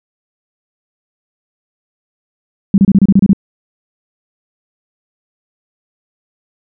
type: tone bursts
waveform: sine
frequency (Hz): 196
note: G3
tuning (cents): 0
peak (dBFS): -3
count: 9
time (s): 2.74-3.332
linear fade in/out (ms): 2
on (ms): 40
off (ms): 29
effects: none